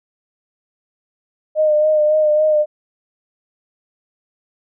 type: tone with vibrato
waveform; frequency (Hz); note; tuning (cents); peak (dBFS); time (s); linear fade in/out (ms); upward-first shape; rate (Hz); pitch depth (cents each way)
sine; 611; D#5; -32; -11; 1.55-2.66; 50; sine; 3.6; 28
effects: none